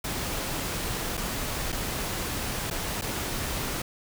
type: noise with dropouts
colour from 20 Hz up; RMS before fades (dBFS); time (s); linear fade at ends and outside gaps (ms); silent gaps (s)
pink; -31; 0.04-3.82; 5; 1.171-1.174 / 1.721-1.725 / 2.702-2.709 / 3.013-3.02
effects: none